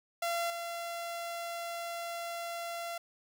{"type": "tone with level steps", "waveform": "sawtooth", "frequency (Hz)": 683, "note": "F5", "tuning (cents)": -39, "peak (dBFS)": [-27, -33], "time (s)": [0.22, 2.98], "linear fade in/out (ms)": 5, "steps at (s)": 0.5, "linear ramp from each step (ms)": 2, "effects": []}